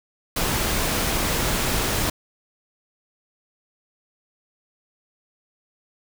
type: noise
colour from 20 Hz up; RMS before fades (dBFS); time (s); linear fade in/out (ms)
pink; -23; 0.36-2.1; 5
effects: none